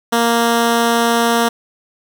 10% pulse tone, 233.1 Hz, A#3, in tune, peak -4 dBFS, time 0.12-1.49 s, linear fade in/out 10 ms, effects none

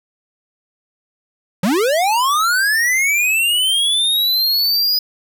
square linear sweep, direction up, 164.81 to 4978 Hz, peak -14 dBFS, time 1.63-4.99 s, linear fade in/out 5 ms, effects none

